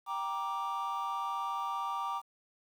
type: chord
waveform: triangle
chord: G minor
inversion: none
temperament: just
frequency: 784 / 940.8 / 1176 Hz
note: G5 / Bb5 / D6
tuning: 0 / +16 / +2 cents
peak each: -37 / -35 / -33 dBFS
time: 0.06-2.22 s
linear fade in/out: 50 ms
effects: tanh soft clip ceiling -25 dBFS + 10-bit